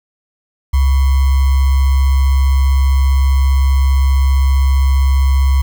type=tone with sample-and-hold; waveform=sine; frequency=67.4 Hz; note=C#2; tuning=48 cents flat; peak=-8 dBFS; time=0.73-5.62 s; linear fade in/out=10 ms; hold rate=1050 Hz; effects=none